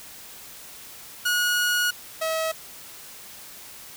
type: tone pair in turn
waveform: sawtooth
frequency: 1451 / 643 Hz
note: F#6 / E5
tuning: -34 / -43 cents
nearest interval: octave + major second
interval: 1409 cents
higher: first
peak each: -17 / -20 dBFS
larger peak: first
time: 1.25-1.91 / 2.21-2.52 s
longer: first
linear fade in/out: 10 ms
effects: white hiss -43 dBFS RMS until 3.96 s